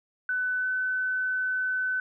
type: tone with pitch glide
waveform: sine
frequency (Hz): 1500 to 1511.3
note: F#6 to F#6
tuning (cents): +23 to +36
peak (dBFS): -25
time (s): 0.29-2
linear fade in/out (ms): 2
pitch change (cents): +13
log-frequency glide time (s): 0.59-0.65
effects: none